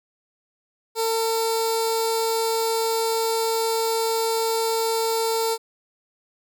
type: tone with notch filter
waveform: 15% pulse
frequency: 451.6 Hz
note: A4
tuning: 45 cents sharp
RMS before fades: -23 dBFS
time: 0.95-5.58 s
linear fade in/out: 50 ms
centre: 1700 Hz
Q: 0.7
effects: none